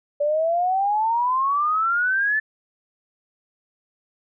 sine exponential sweep, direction up, 575 to 1766 Hz, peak -18 dBFS, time 0.2-2.4 s, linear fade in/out 10 ms, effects none

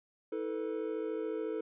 triangle chord, E suspended fourth, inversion none, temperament equal with one note detuned, 321.7 / 440 / 493.9 Hz, E4 / A4 / B4, -42 / 0 / 0 cents, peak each -37 / -34 / -39 dBFS, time 0.32-1.61 s, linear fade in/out 5 ms, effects resampled to 8000 Hz

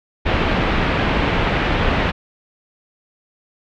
pink low-pass noise, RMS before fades -18 dBFS, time 0.25-2.12 s, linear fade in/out 20 ms, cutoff 3100 Hz, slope 24 dB/octave, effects none

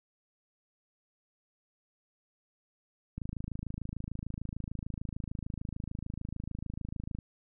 click train, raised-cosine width 5 ms, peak -25 dBFS, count 108, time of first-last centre 3.18-7.187 s, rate 26.7 Hz, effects none

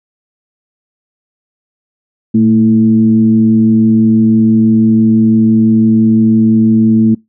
sine tone with frequency modulation, 222.1 Hz, A3, 16 cents sharp, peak -5 dBFS, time 2.34-7.15 s, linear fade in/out 10 ms, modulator 106 Hz, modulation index 0.56, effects noise-tail reverb RT60 0.2 s tail -26 dB re dry

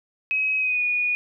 sine tone with pitch glide, 2546 to 2458 Hz, D#7 to D#7, +39 to -22 cents, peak -20 dBFS, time 0.31-1.15 s, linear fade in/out 0 ms, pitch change -61 cents, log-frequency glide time 0.58-0.83 s, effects none

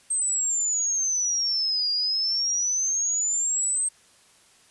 sine exponential two-way sweep, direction down then up, 8372 to 4800 to 8372 Hz, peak -22 dBFS, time 0.1-3.89 s, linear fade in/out 10 ms, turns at 1.91 s, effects white hiss -57 dBFS RMS until 4.7 s + resampled to 24000 Hz

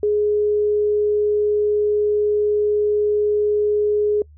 sine tone, 418 Hz, G#4, 11 cents sharp, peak -15 dBFS, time 0.03-4.22 s, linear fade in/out 2 ms, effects noise-tail reverb RT60 0.1 s tail -25 dB re dry + added 75 Hz sine -43 dBFS peak until 4.37 s

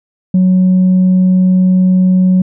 sine tone, 184.7 Hz, F#3, 3 cents flat, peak -4 dBFS, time 0.34-2.42 s, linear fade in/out 5 ms, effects tanh soft clip ceiling -4 dBFS

